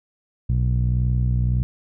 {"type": "tone with low-pass filter", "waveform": "sawtooth", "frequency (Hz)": 61.74, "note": "B1", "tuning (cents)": 0, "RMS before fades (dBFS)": -20, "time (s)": [0.49, 1.63], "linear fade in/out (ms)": 0, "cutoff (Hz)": 140, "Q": 2.6, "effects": []}